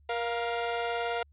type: tone pair together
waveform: sawtooth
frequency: 472 / 698.5 Hz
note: A#4 / F5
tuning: +22 / 0 cents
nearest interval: perfect fifth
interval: 678 cents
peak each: -28 dBFS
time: 0.09-1.23 s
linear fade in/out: 5 ms
effects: added 72 Hz sine -57 dBFS peak until 1.32 s + resampled to 8000 Hz